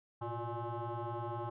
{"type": "tone with frequency modulation", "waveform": "sine", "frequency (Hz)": 360, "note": "F#4", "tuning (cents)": -47, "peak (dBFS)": -35, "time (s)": [0.21, 1.5], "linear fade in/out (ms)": 10, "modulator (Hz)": 236, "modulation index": 3.2, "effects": ["tanh soft clip ceiling -34 dBFS"]}